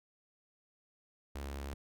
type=tone with notch filter; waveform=sawtooth; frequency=69.8 Hz; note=C#2; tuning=13 cents sharp; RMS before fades=-42 dBFS; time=1.35-1.74 s; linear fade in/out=5 ms; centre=150 Hz; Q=1.4; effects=none